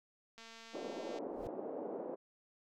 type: click train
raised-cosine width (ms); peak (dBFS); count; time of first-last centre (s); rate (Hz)
0.2; -37; 184; 0.38-1.186; 227
type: band-pass noise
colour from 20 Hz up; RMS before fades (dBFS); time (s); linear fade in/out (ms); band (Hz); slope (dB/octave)
white; -43; 0.73-2.16; 20; 270 to 620; 24
type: noise with exponential growth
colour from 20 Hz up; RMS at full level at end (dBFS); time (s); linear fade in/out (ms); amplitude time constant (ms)
brown; -45; 1.24-1.47; 1; 49
effects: none